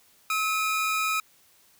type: tone pair together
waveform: 45% pulse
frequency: 1287.8 / 2431 Hz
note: E6 / D#7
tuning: -41 / -41 cents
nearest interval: major seventh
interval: 1100 cents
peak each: -26 / -28 dBFS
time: 0.3-1.2 s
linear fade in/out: 2 ms
effects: white hiss -60 dBFS RMS until 1.79 s